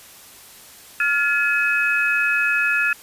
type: tone cluster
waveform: sine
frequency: 1402 / 1711 / 2548 Hz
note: F6 / A6 / D#7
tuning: +6 / -49 / +41 cents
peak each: -21 dBFS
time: 1-2.93 s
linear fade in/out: 2 ms
effects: white hiss -44 dBFS RMS until 3.02 s + resampled to 32000 Hz